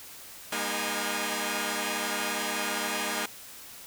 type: tone cluster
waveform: 5% pulse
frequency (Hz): 203.4 / 237.6 / 309.4 / 826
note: G#3 / A#3 / D#4 / G#5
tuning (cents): -36 / +33 / -10 / -10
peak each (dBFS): -23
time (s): 0.52-3.26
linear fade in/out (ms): 5
effects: white hiss -46 dBFS RMS until 3.86 s